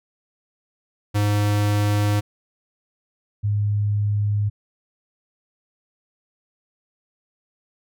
square / sine tone pair in turn, 103.5 / 103.5 Hz, G#2 / G#2, -5 / -5 cents, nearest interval unison, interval 0 cents, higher neither, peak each -18 / -18 dBFS, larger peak neither, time 1.14-2.21 / 3.43-4.5 s, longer neither, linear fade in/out 20 ms, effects none

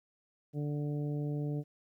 harmonic tone, 146.83 Hz, D3, in tune, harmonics 1 / 2 / 3 / 4 / 5, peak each -33 / -39 / -43 / -49 / -55 dBFS, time 0.53-1.64 s, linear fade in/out 50 ms, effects 12-bit

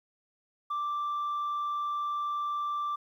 sine tone, 1174.7 Hz, D6, in tune, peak -27 dBFS, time 0.7-2.96 s, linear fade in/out 10 ms, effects tanh soft clip ceiling -28 dBFS + 11-bit

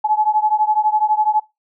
sine beating tone pair, 850 / 862 Hz, G#5 / A5, +40 / -36 cents, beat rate 12 Hz, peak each -16 / -18 dBFS, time 0.04-1.4 s, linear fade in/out 10 ms, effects noise-tail reverb RT60 0.2 s tail -20 dB re dry

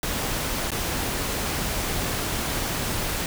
pink noise with dropouts, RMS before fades -27 dBFS, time 0.03-3.26 s, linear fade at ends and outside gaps 1 ms, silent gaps 0.705-0.717 s, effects none

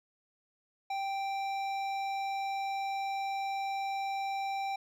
sine tone with hard clipping, 784 Hz, G5, in tune, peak -34 dBFS, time 0.9-4.76 s, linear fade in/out 5 ms, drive 12 dB, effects none

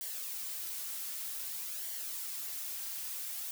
blue noise with flanger, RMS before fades -40 dBFS, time 0.01-3.51 s, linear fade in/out 0 ms, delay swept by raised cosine 0.77 to 4.07 ms, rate 0.53 Hz, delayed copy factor -0.5, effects none

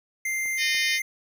square tone, 2093 Hz, C7, in tune, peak -26 dBFS, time 0.25-1.02 s, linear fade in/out 5 ms
clicks, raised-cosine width 1 ms, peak -35 dBFS, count 2, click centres 0.458 / 0.748 s
harmonic tone, 611 Hz, D#5, 32 cents flat, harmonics 3 / 4 / 5 / 6 / 7 / 8 / 9, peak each -29 / -32 / -31 / -32 / -37 / -34 / -33 dBFS, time 0.57-1 s, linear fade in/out 50 ms
effects none

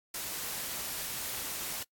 white noise, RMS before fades -37 dBFS, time 0.14-1.83 s, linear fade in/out 5 ms, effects noise-tail reverb RT60 0.1 s tail -23 dB re dry + AAC 64 kbps

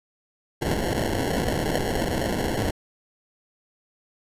white noise with sample-and-hold, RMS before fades -25 dBFS, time 0.61-2.71 s, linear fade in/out 10 ms, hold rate 1225 Hz, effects resampled to 32000 Hz

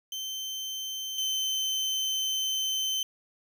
30% pulse tone pair in turn, 3100 / 3082 Hz, G7 / G7, -20 / -30 cents, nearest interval unison, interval 10 cents, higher first, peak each -30 / -24 dBFS, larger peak second, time 0.12-1.18 / 1.18-3.03 s, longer second, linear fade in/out 2 ms, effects none

